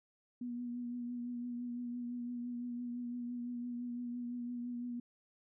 sine tone with vibrato, 242.2 Hz, B3, 34 cents flat, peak -38 dBFS, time 0.41-5 s, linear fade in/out 5 ms, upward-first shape triangle, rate 5.9 Hz, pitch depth 28 cents each way, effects none

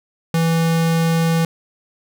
square tone, 164.81 Hz, E3, in tune, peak -15 dBFS, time 0.34-1.45 s, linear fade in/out 2 ms, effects none

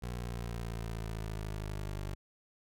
20% pulse linear sweep, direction down, 60.6 to 49.18 Hz, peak -32 dBFS, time 0.02-2.15 s, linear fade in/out 10 ms, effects none

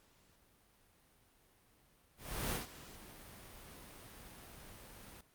pink noise with ADSR envelope, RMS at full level -36 dBFS, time 2.17-5.21 s, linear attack 350 ms, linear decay 140 ms, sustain -18 dB, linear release 4 ms, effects pink hiss -69 dBFS RMS until 5.34 s + Opus 48 kbps

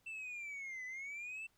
sine linear two-way sweep, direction down then up, 2681 to 1992 to 2681 Hz, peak -40 dBFS, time 0.06-1.47 s, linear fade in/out 10 ms, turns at 0.85 s, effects tanh soft clip ceiling -42 dBFS + pink hiss -75 dBFS RMS until 1.57 s

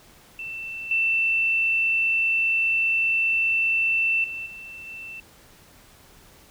sine tone with level steps, 2675 Hz, E7, 25 cents sharp, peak -31 / -19 / -30 / -37 / -35 dBFS, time 0.39-5.2 s, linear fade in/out 2 ms, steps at 0.91 / 4.24 / 4.46 / 4.87 s, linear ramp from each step 2 ms, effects pink hiss -52 dBFS RMS until 6.5 s

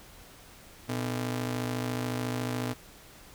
sawtooth ring-modulated tone, 185 Hz, F#3, in tune, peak -23 dBFS, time 0.88-2.74 s, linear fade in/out 20 ms, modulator 65.5 Hz, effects pink hiss -52 dBFS RMS until 3.34 s

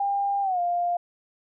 sine tone with pitch glide, 800 to 700.5 Hz, G5 to F5, +35 to +5 cents, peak -22 dBFS, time 0-0.97 s, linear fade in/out 5 ms, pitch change -230 cents, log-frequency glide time 0.42-0.6 s, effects none

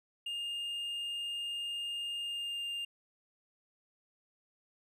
triangle tone with pitch glide, 2822 to 2804 Hz, F7 to F7, +17 to +6 cents, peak -34 dBFS, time 0.26-2.85 s, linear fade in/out 5 ms, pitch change -11 cents, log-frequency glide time 2.21-2.65 s, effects none

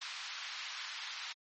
white band-pass noise, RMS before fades -44 dBFS, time 0.01-1.33 s, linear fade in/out 10 ms, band 1000 to 4900 Hz, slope 24 dB/octave, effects MP3 32 kbps

